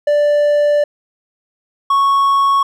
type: tone pair in turn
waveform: triangle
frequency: 587.3 / 1106.6 Hz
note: D5 / C#6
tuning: 0 / -3 cents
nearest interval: major seventh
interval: 1097 cents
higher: second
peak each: -8 dBFS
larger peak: neither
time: 0.07-0.84 / 1.9-2.63 s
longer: first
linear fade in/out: 5 ms
effects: none